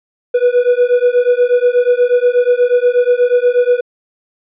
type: beating tone pair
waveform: triangle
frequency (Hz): 486.3 / 494.6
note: B4 / B4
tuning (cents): -27 / +3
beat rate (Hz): 8.3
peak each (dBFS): -10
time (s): 0.34-3.81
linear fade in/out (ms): 10
effects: resampled to 8000 Hz